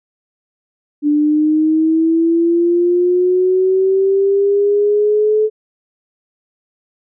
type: linear sweep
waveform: sine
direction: up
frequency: 292.8 to 433 Hz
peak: -10 dBFS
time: 1.02-5.5 s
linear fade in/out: 50 ms
effects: none